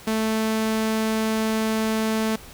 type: tone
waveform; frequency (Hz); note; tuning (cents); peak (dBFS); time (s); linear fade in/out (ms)
sawtooth; 220; A3; 0; -17; 0.07-2.36; 5
effects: pink hiss -44 dBFS RMS until 2.53 s